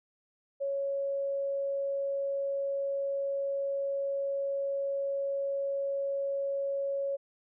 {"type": "tone", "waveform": "sine", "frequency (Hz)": 554.4, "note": "C#5", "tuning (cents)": 0, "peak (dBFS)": -29, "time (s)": [0.6, 7.17], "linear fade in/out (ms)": 20, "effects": []}